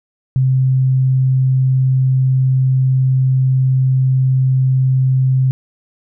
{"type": "tone", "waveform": "sine", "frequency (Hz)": 130.81, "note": "C3", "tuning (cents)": 0, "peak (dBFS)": -10, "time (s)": [0.36, 5.51], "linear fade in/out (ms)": 0, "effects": []}